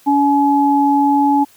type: tone pair together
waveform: sine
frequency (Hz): 283.3 / 849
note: C#4 / G#5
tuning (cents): +38 / +38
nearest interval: octave + perfect fifth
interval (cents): 1900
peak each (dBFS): -13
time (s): 0.06-1.45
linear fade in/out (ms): 20
effects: white hiss -49 dBFS RMS until 1.56 s